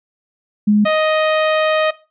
sine / sawtooth tone pair in turn, 209.1 / 623.9 Hz, G#3 / D#5, +12 / +5 cents, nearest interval octave + perfect fifth, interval 1893 cents, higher second, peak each -9 dBFS, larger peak neither, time 0.67-0.85 / 0.85-1.91 s, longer second, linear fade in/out 10 ms, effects noise-tail reverb RT60 0.3 s tail -18 dB re dry + resampled to 8000 Hz

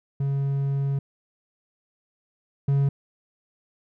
triangle tone pair in turn, 138.59 / 139.3 Hz, C#3 / C#3, 0 / +9 cents, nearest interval unison, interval 9 cents, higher second, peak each -20 / -16 dBFS, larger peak second, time 0.2-0.99 / 2.68-2.89 s, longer first, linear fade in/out 5 ms, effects none

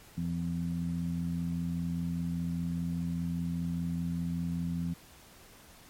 harmonic tone, 85 Hz, F2, 46 cents flat, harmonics 1 / 2 / 3, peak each -40 / -31 / -39 dBFS, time 0.17-4.94 s, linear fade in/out 10 ms, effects pink hiss -55 dBFS RMS until 5.89 s + MP3 64 kbps

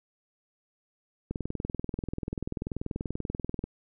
click train, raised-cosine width 3 ms, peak -19 dBFS, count 49, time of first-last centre 1.31-3.64 s, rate 20.6 Hz, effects none

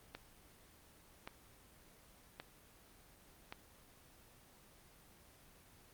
click train, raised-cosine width 0.3 ms, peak -28 dBFS, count 4, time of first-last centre 0.15-3.525 s, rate 0.889 Hz, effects pink hiss -63 dBFS RMS until 5.93 s + Opus 24 kbps

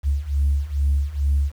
sine beating tone pair, 69.3 / 71.6 Hz, C#2 / D2, 0 / -43 cents, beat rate 2.3 Hz, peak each -21 / -19 dBFS, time 0.03-1.52 s, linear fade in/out 50 ms, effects tanh soft clip ceiling -12 dBFS + 8-bit

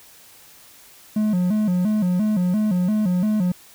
triangle tone with vibrato, 196 Hz, G3, in tune, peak -15 dBFS, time 1.16-3.52 s, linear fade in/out 5 ms, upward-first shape square, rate 2.9 Hz, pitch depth 150 cents each way, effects white hiss -48 dBFS RMS until 3.74 s

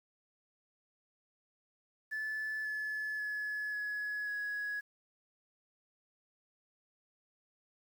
sine tone with pitch steps, 1737 / 1721 / 1705.2 / 1689.5 / 1674 Hz, A6 / A6 / G#6 / G#6 / G#6, -23 / -39 / +45 / +29 / +13 cents, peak -33 dBFS, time 2.11-4.81 s, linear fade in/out 20 ms, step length 540 ms, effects tanh soft clip ceiling -33 dBFS + 10-bit

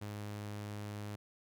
sawtooth tone, 103.83 Hz, G#2, in tune, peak -37 dBFS, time 0.01-1.16 s, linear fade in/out 10 ms, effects none

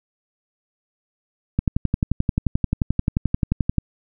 click train, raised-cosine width 5 ms, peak -6 dBFS, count 26, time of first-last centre 1.59-3.783 s, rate 11.4 Hz, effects none

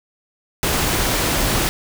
pink noise, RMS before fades -19 dBFS, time 0.63-1.69 s, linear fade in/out 0 ms, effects none

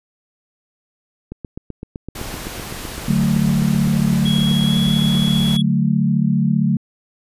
click train, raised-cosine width 3 ms, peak -16 dBFS, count 33, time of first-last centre 1.32-5.407 s, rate 7.83 Hz
pink noise, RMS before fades -30 dBFS, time 2.15-5.57 s, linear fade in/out 5 ms
sine chord, D major, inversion none, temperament equal, 146.83 / 185 / 220 Hz, D3 / F#3 / A3, 0 / 0 / 0 cents, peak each -18 dBFS, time 3.08-6.77 s, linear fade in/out 5 ms
triangle tone with pitch glide, 3322 to 3361 Hz, G#7 to G#7, 0 to +20 cents, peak -21 dBFS, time 4.25-5.62 s, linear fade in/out 10 ms, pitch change +20 cents, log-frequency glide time 4.64-4.76 s
effects resampled to 32000 Hz

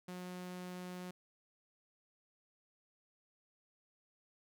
sawtooth tone, 180.8 Hz, F#3, 40 cents flat, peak -40 dBFS, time 0.08-1.11 s, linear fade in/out 5 ms, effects none

